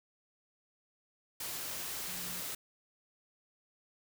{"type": "tone in noise", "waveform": "sine", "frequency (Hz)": 179.6, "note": "F3", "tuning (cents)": 49, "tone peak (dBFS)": -50, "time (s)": [2.08, 2.41], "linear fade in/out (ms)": 5, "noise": "white", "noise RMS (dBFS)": -40, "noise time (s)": [1.4, 2.55], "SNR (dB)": -13, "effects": []}